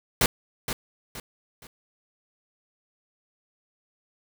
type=noise with echo; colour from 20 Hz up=pink; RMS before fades=-20 dBFS; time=0.21-0.26 s; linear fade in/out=2 ms; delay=470 ms; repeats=3; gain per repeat=-9 dB; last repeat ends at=1.67 s; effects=none